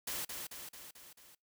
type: noise with echo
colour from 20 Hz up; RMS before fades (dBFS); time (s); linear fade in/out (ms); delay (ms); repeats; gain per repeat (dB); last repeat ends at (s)
white; -39; 0.07-0.25; 5; 220; 5; -4; 1.35
effects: noise-tail reverb RT60 0.2 s tail -25 dB re dry